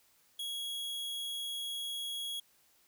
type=tone; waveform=45% pulse; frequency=3322 Hz; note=G#7; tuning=in tune; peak=-36 dBFS; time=0.39-2.4 s; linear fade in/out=5 ms; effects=white hiss -68 dBFS RMS until 2.87 s